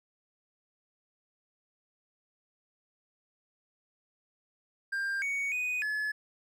triangle tone with pitch steps, 1593 / 2235 / 2488 / 1712 Hz, G6 / C#7 / D#7 / A6, +27 / +14 / -1 / -48 cents, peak -28 dBFS, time 4.92-6.12 s, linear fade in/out 10 ms, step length 300 ms, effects none

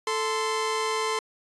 sawtooth tone pair together, 440 / 1039.3 Hz, A4 / C6, 0 / -12 cents, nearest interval octave + minor third, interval 1488 cents, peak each -24 dBFS, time 0.07-1.19 s, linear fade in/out 2 ms, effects resampled to 22050 Hz

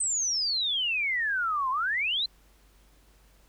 sine exponential two-way sweep, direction down then up, 8372 to 1006 to 4176 Hz, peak -25 dBFS, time 0-2.26 s, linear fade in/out 5 ms, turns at 1.7 s, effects added 49 Hz sine -58 dBFS peak until 3.48 s + pink hiss -63 dBFS RMS until 3.48 s

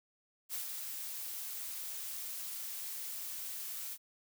blue noise with ADSR envelope, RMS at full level -38 dBFS, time 0.49-3.98 s, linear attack 51 ms, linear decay 110 ms, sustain -4 dB, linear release 53 ms, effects none

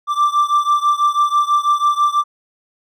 triangle beating tone pair, 1174.7 / 1180.8 Hz, D6 / D6, 0 / +9 cents, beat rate 6.1 Hz, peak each -13 / -15 dBFS, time 0.07-2.24 s, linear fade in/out 50 ms, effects none

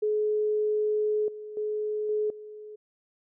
sine tone with level steps, 424.7 Hz, G#4, 39 cents sharp, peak -23 / -37 / -27 / -24 / -40 dBFS, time 0.02-2.76 s, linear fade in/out 10 ms, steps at 1.28 / 1.57 / 2.09 / 2.3 s, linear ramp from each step 2 ms, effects none

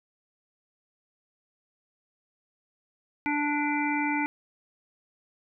harmonic tone with a mistuned harmonic, 293.7 Hz, D4, in tune, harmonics 1 / 3 / 5 / 7 / 8, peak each -28 / -30 / -36 / -33 / -33 dBFS, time 3.26-4.26 s, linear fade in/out 0 ms, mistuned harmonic 7, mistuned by -18 cents, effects none

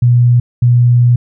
sine tone pair in turn, 121.5 / 121.5 Hz, B2 / B2, -28 / -28 cents, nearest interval unison, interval 0 cents, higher neither, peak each -5 dBFS, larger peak neither, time 0.02-0.4 / 0.62-1.16 s, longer second, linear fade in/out 5 ms, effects none

